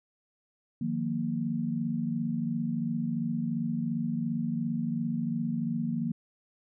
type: chord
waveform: sine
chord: Eb suspended second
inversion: none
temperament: equal with one note detuned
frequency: 155.56 / 178.39 / 233.1 Hz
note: Eb3 / F3 / Bb3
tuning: 0 / +37 / 0 cents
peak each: -34 / -34 / -30 dBFS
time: 0.81-6.12 s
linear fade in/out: 5 ms
effects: none